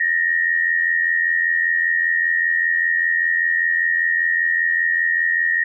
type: tone pair together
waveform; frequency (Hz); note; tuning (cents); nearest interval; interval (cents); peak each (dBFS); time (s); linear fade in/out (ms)
sine; 1795.9 / 1881; A6 / A#6; +35 / +15; minor second; 80; -21 / -17; 0-5.64; 5
effects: none